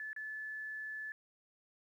sine tone with dropouts, 1733 Hz, A6, 27 cents flat, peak -40 dBFS, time 0-1.12 s, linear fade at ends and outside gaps 1 ms, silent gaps 0.131-0.163 s, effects 12-bit

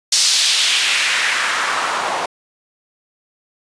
white noise with band-pass filter sweep, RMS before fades -17 dBFS, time 0.12-2.26 s, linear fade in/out 5 ms, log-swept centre 5300 to 740 Hz, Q 1.7, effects resampled to 22050 Hz

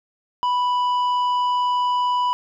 sine tone with tanh clipping, 987.8 Hz, B5, in tune, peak -19 dBFS, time 0.43-2.33 s, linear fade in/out 0 ms, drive 7 dB, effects none

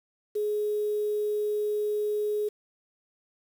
sine tone with quantisation, 420 Hz, G#4, 19 cents sharp, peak -25 dBFS, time 0.35-2.49 s, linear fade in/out 10 ms, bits 8, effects none

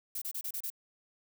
violet noise bursts, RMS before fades -37 dBFS, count 6, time 0.15-0.702 s, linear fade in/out 5 ms, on 67 ms, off 30 ms, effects none

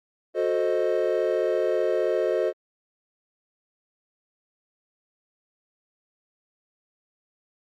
triangle chord, F# diminished seventh, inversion none, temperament equal with one note detuned, 364.9 / 440 / 523.3 / 622.3 Hz, F#4 / A4 / C5 / Eb5, -24 / 0 / 0 / 0 cents, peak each -25 dBFS, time 0.34-2.53 s, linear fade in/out 50 ms, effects Opus 48 kbps

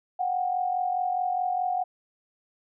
sine tone pair together, 729.2 / 774 Hz, F#5 / G5, -25 / -22 cents, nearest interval minor second, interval 103 cents, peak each -25 / -31 dBFS, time 0.19-1.84 s, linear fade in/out 10 ms, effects none

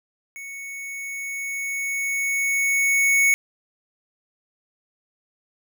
square tone with level ramp, 2217 Hz, C#7, in tune, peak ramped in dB -35 to -15 dBFS, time 0.36-3.34 s, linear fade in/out 0 ms, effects none

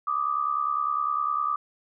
sine tone pair together, 1174.7 / 1244.6 Hz, D6 / D#6, 0 / 0 cents, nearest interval minor second, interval 100 cents, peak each -26 / -27 dBFS, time 0.07-1.56 s, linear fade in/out 5 ms, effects none

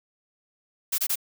blue noise bursts, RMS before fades -25 dBFS, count 3, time 0.92-1.157 s, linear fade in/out 10 ms, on 63 ms, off 24 ms, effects none

